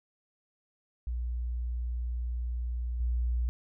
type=tone with level steps; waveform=sine; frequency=60 Hz; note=B1; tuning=49 cents flat; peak=-30 / -26 dBFS; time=1.07-3.49 s; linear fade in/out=0 ms; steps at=3 s; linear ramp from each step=5 ms; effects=none